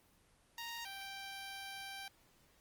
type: tone pair in turn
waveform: 10% pulse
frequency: 932.3 / 784 Hz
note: A#5 / G5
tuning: 0 / 0 cents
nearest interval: minor third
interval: 300 cents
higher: first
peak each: -34 / -37 dBFS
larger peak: first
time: 0.58-0.85 / 0.85-2.08 s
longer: second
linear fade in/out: 2 ms
effects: pink hiss -69 dBFS RMS until 2.6 s + Opus 24 kbps